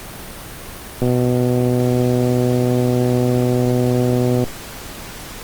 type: click train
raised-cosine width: 2 ms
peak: -5 dBFS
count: 425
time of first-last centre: 1.02-4.439 s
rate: 124 Hz
effects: pink hiss -33 dBFS RMS until 5.43 s + Opus 32 kbps